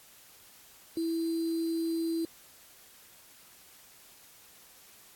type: tone with sample-and-hold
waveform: sine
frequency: 329.3 Hz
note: E4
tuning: 2 cents flat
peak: -28 dBFS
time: 0.97-2.25 s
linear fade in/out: 2 ms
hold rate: 4410 Hz
effects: white hiss -56 dBFS RMS until 5.15 s + AAC 64 kbps